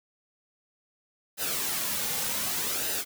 white noise with flanger, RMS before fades -30 dBFS, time 1.37-3.05 s, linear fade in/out 50 ms, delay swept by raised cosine 0.89 to 3.09 ms, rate 0.66 Hz, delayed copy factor -0.55, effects none

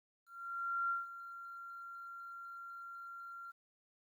sine tone with ADSR envelope, 1378 Hz, F6, 24 cents flat, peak -32 dBFS, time 0.26-3.52 s, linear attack 640 ms, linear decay 160 ms, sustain -14 dB, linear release 18 ms, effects 12-bit

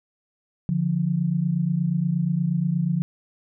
sine tone pair together, 146.19 / 174.61 Hz, D3 / F3, -8 / 0 cents, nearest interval minor third, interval 308 cents, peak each -24 / -22 dBFS, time 0.69-3.02 s, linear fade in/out 0 ms, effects none

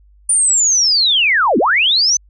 sine linear two-way sweep, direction down then up, 9397 to 203 to 6220 Hz, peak -10 dBFS, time 0.29-2.17 s, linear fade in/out 5 ms, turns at 1.58 s, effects added 50 Hz sine -45 dBFS peak until 2.29 s

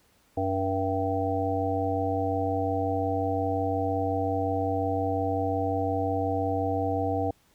harmonic tone with a mistuned harmonic, 95.8 Hz, G2, 39 cents flat, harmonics 1 / 3 / 5 / 7 / 8, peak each -31 / -31 / -31 / -31 / -31 dBFS, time 0.37-7.31 s, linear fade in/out 5 ms, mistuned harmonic 8, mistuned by +22 cents, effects pink hiss -64 dBFS RMS until 7.54 s

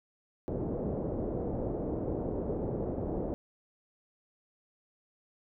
white low-pass noise, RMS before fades -34 dBFS, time 0.48-3.34 s, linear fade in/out 0 ms, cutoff 530 Hz, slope 24 dB/octave, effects none

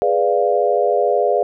sine chord, G# diminished seventh, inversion none, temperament equal, 415.3 / 493.9 / 587.3 / 698.5 Hz, G#4 / B4 / D5 / F5, 0 / 0 / 0 / 0 cents, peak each -19 dBFS, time 0.02-1.43 s, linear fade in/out 0 ms, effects none

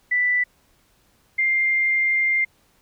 sine tone pair in turn, 1979 / 2104 Hz, B6 / C7, +3 / +9 cents, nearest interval minor second, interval 106 cents, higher second, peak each -17 dBFS, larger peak neither, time 0.11-0.44 / 1.38-2.45 s, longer second, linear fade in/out 10 ms, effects pink hiss -61 dBFS RMS until 2.81 s

